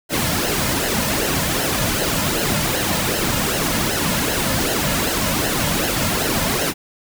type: noise with flanger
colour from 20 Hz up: pink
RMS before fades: -20 dBFS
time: 0.09-6.74 s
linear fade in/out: 50 ms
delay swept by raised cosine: 0.84 to 2.64 ms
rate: 2.6 Hz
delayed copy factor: -0.65
effects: none